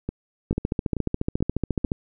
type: two click trains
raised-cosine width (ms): 3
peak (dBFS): -14 / -10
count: 5 / 21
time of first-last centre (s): 0.09-1.844 / 0.51-1.918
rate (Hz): 2.28 / 14.2
effects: none